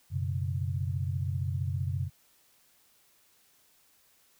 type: chord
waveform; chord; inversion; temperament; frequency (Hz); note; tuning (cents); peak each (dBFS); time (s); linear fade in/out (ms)
sine; F# suspended fourth; none; equal; 92.5 / 123.47 / 138.59; F#2 / B2 / C#3; 0 / 0 / 0; -31 / -35 / -34; 0.1-2.1; 50
effects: white hiss -65 dBFS RMS until 4.39 s